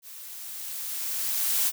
blue noise with level ramp, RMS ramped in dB -44 to -23 dBFS, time 0.02-1.72 s, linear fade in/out 50 ms, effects none

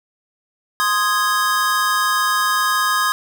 square chord, Ab major, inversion first, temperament equal with one note detuned, 1046.5 / 1244.5 / 1654.5 Hz, C6 / Eb6 / Ab6, 0 / 0 / -7 cents, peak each -22 / -20 / -21 dBFS, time 0.8-3.12 s, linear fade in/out 0 ms, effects none

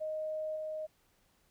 sine tone with level steps, 622.3 Hz, D#5, in tune, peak -34 / -36 dBFS, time 0-0.87 s, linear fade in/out 20 ms, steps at 0.56 s, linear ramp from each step 2 ms, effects pink hiss -71 dBFS RMS until 1.5 s

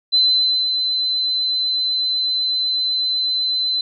sine tone with ADSR envelope, 4046 Hz, B7, 41 cents sharp, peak -11 dBFS, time 0.12-3.81 s, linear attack 23 ms, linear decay 530 ms, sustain -6 dB, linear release 3 ms, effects none

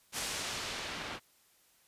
white noise with low-pass filter sweep, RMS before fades -39 dBFS, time 0.12-1.2 s, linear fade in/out 50 ms, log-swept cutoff 9400 to 2500 Hz, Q 0.73, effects white hiss -67 dBFS RMS until 1.87 s + resampled to 32000 Hz

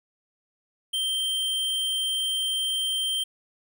square tone, 3141 Hz, G7, 3 cents sharp, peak -25 dBFS, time 0.93-3.24 s, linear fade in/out 10 ms, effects none

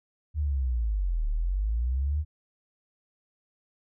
sine linear two-way sweep, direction down then up, 77.9 to 35.86 to 77.9 Hz, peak -24 dBFS, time 0.34-2.25 s, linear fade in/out 50 ms, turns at 1.28 s, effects none

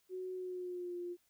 sine tone with pitch glide, 370 to 351.7 Hz, F#4 to F4, 0 to +12 cents, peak -39 dBFS, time 0.09-1.17 s, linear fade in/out 50 ms, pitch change -88 cents, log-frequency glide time 0.34-0.96 s, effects white hiss -75 dBFS RMS until 1.29 s

